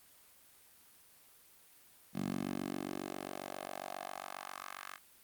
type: tone with high-pass filter sweep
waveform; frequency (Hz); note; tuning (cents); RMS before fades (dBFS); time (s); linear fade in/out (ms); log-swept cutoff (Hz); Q
10% pulse; 47.4; F#1; +43; -42; 2.13-4.99; 50; 190 to 1400; 2.1
effects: white hiss -62 dBFS RMS until 5.23 s + Opus 32 kbps